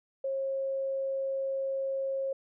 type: tone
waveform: sine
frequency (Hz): 540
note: C#5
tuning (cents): -45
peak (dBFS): -29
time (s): 0.24-2.33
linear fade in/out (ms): 5
effects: none